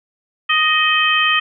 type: harmonic tone with a mistuned harmonic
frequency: 622.3 Hz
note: D#5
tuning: in tune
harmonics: 2 / 3 / 4 / 5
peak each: -18 / -18 / -18 / -18 dBFS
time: 0.49-1.4 s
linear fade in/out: 10 ms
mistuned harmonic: 4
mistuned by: +37 cents
effects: none